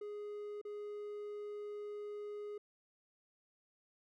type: tone with dropouts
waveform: triangle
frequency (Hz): 415.3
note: G#4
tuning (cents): 0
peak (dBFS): -40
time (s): 0.01-2.58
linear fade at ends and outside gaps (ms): 5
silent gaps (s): 0.615-0.65
effects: none